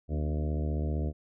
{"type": "harmonic tone with a mistuned harmonic", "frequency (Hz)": 75.5, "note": "D2", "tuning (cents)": 48, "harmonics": [1, 2, 3, 4, 5, 6, 7, 8, 9], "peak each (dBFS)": [-29, -35, -39, -41, -43, -45, -46, -47, -48], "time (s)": [0.08, 1.13], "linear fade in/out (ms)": 50, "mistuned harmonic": 3, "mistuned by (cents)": 52, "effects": []}